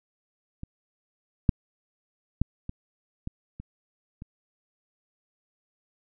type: clicks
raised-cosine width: 5 ms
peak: -24 / -6 / -10 / -21 / -20 / -26 / -27 dBFS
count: 7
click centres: 0.634 / 1.492 / 2.416 / 2.694 / 3.274 / 3.6 / 4.221 s
effects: none